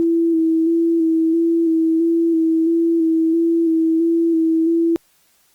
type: tone with vibrato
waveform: sine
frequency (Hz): 328.8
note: E4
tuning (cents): -4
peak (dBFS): -13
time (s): 0-4.96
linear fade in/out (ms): 0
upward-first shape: square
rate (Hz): 1.5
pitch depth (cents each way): 24
effects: white hiss -58 dBFS RMS until 5.54 s + Opus 32 kbps